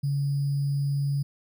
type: tone with sample-and-hold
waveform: sine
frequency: 141.1 Hz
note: C#3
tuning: 31 cents sharp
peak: -23 dBFS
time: 0.03-1.23 s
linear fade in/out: 10 ms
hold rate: 4900 Hz
effects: none